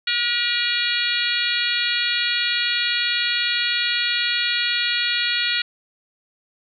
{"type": "harmonic tone with a mistuned harmonic", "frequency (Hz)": 479.8, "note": "A#4", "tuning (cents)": 50, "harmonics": [3, 4, 5, 6, 7, 8, 9], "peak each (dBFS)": [-27, -27, -27, -27, -27, -27, -27], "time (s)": [0.07, 5.62], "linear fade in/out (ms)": 5, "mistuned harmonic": 6, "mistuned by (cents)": -17, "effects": []}